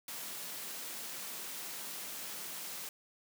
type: high-pass noise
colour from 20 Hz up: white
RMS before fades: -43 dBFS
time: 0.08-2.89 s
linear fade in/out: 2 ms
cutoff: 140 Hz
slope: 48 dB/octave
effects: none